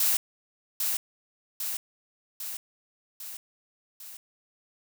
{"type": "noise with echo", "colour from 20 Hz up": "blue", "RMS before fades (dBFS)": -24, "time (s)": [0, 0.17], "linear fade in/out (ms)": 2, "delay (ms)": 800, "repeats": 5, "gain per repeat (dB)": -4, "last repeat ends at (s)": 4.17, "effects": []}